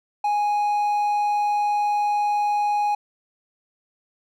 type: tone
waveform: triangle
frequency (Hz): 829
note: G#5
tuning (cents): -3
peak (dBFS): -17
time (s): 0.24-2.95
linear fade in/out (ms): 5
effects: none